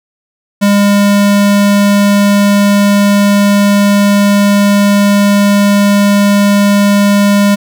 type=tone; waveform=square; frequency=202.5 Hz; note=G#3; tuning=43 cents flat; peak=-6 dBFS; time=0.61-7.56 s; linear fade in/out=20 ms; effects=none